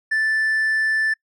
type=tone with hard clipping; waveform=sine; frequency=1760 Hz; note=A6; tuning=in tune; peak=-18 dBFS; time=0.11-1.14 s; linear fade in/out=10 ms; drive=2 dB; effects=noise-tail reverb RT60 0.1 s tail -26 dB re dry